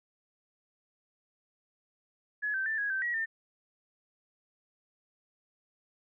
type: tone with pitch steps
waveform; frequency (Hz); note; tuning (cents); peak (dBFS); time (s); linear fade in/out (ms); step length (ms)
sine; 1694 / 1553 / 1772 / 1657 / 1553 / 1913 / 1804; G#6 / G6 / A6 / G#6 / G6 / A#6 / A6; +34 / -17 / +12 / -4 / -17 / +44 / +43; -29; 2.42-3.26; 20; 120
effects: none